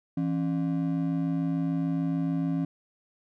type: ring-modulated tone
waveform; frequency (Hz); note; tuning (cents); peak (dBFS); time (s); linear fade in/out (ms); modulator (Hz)
triangle; 220; A3; 0; -20; 0.17-2.65; 5; 53.4
effects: none